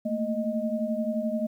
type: tone cluster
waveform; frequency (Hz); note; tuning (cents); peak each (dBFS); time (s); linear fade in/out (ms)
sine; 219.2 / 230.7 / 620; A3 / A#3 / D#5; -6 / -18 / -6; -30; 0.05-1.47; 10
effects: 10-bit